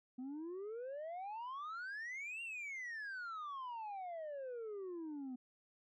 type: exponential two-way sweep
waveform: sine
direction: up then down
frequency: 246.9 to 2794 to 246.9 Hz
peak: -40 dBFS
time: 0.18-5.36 s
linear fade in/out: 10 ms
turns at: 2.42 s
effects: tanh soft clip ceiling -42 dBFS